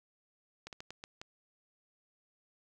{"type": "slowing click train", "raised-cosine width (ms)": 0.2, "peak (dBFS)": -27, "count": 6, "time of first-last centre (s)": [0.67, 1.215], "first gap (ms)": 58, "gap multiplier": 1.32, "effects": []}